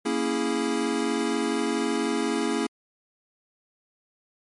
square chord, A# half-diminished seventh, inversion none, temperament equal, 233.1 / 277.2 / 329.6 / 415.3 Hz, A#3 / C#4 / E4 / G#4, 0 / 0 / 0 / 0 cents, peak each -30 dBFS, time 0.05-2.67 s, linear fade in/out 10 ms, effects MP3 48 kbps

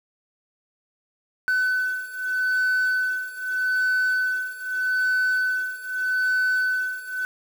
sine beating tone pair, 1508 / 1508.81 Hz, F#6 / F#6, +32 / +33 cents, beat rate 0.81 Hz, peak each -21 / -23 dBFS, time 1.48-7.25 s, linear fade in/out 0 ms, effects tanh soft clip ceiling -18 dBFS + 7-bit

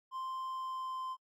triangle tone with pitch glide, 1045 to 1037.8 Hz, C6 to C6, -2 to -14 cents, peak -35 dBFS, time 0.11-1.17 s, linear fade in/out 50 ms, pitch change -12 cents, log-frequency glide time 0.46-1.05 s, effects AAC 48 kbps

